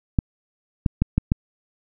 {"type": "clicks", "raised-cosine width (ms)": 5, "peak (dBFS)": -5, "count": 5, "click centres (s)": [0.188, 0.862, 1.02, 1.18, 1.319], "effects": []}